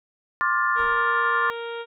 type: chord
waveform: sine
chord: D minor seventh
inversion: third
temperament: just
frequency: 1057.2 / 1174.7 / 1409.6 / 1762 Hz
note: C6 / D6 / F6 / A6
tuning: +18 / 0 / +16 / +2 cents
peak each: -25 dBFS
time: 0.41-1.5 s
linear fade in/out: 0 ms
type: harmonic tone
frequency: 466.2 Hz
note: A#4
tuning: in tune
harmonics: 1 / 2 / 3 / 4 / 5 / 6 / 7 / 8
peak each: -31 / -38 / -37 / -47 / -45 / -47 / -44 / -49 dBFS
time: 0.75-1.86 s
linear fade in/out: 50 ms
type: noise with exponential decay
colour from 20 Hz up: brown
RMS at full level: -38 dBFS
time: 0.78-1.29 s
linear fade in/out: 2 ms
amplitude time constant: 110 ms
effects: none